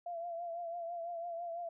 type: tone with vibrato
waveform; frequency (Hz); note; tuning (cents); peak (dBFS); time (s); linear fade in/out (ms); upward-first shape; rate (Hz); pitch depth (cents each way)
sine; 683; F5; -39; -38; 0.06-1.69; 5; triangle; 6; 57
effects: none